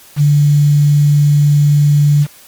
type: tone with quantisation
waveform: sine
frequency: 146.1 Hz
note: D3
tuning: 9 cents flat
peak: -6 dBFS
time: 0.16-2.27 s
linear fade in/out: 50 ms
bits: 5
effects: white hiss -41 dBFS RMS until 2.47 s + MP3 96 kbps